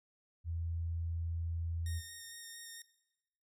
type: tone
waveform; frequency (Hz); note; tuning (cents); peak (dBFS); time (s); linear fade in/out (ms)
sine; 83.5; E2; +23; -35; 0.44-2.02; 50
type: tone with vibrato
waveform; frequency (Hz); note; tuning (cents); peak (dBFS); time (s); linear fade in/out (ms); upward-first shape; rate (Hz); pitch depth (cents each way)
5% pulse; 1847; A#6; -16; -36; 1.86-2.82; 2; square; 4.4; 9
effects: noise-tail reverb RT60 1.0 s tail -19 dB re dry + low-pass 11000 Hz 12 dB/octave